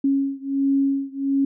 sine beating tone pair, 274.3 / 275.7 Hz, C#4 / C#4, -18 / -9 cents, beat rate 1.4 Hz, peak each -21 / -22 dBFS, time 0.04-1.45 s, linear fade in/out 5 ms, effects none

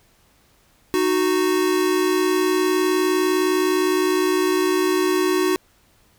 square tone pair together, 309.4 / 369.1 Hz, D#4 / F#4, -10 / -4 cents, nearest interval minor third, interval 306 cents, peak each -23 / -19 dBFS, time 0.94-5.56 s, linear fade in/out 0 ms, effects pink hiss -58 dBFS RMS until 6.18 s

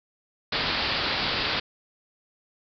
white low-pass noise, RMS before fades -27 dBFS, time 0.52-1.6 s, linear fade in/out 5 ms, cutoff 4900 Hz, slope 96 dB/octave, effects none

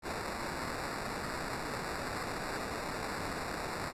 blue noise with sample-and-hold, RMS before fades -38 dBFS, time 0.02-3.93 s, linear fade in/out 50 ms, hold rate 3150 Hz, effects low-pass 11000 Hz 12 dB/octave

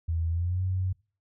sine tone with pitch glide, 82.41 to 93.04 Hz, E2 to F#2, 0 to +10 cents, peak -25 dBFS, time 0.08-0.93 s, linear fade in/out 10 ms, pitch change +210 cents, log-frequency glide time 0.29-0.62 s, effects noise-tail reverb RT60 0.4 s tail -25 dB re dry

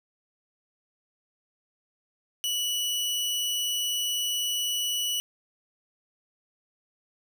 sawtooth tone, 2948 Hz, F#7, 7 cents flat, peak -23 dBFS, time 2.44-5.2 s, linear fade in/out 0 ms, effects none

